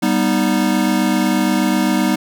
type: chord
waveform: square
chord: G augmented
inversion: none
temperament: equal with one note detuned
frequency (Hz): 196 / 244.1 / 311.1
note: G3 / B3 / D#4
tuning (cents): 0 / -20 / 0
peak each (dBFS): -19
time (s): 0.02-2.16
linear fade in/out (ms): 10
effects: none